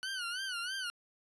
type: tone with vibrato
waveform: 20% pulse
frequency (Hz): 1478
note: F#6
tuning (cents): -2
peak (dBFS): -31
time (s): 0.03-0.9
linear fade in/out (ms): 0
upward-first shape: sine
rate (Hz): 3.1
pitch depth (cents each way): 120
effects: resampled to 24000 Hz